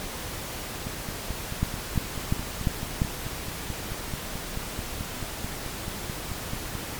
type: two click trains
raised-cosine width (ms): 5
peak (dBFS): -20 / -10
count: 28 / 5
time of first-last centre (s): 0.87-6.752 / 1.63-3.019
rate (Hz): 4.59 / 2.88
effects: pink hiss -35 dBFS RMS until 6.99 s + MP3 96 kbps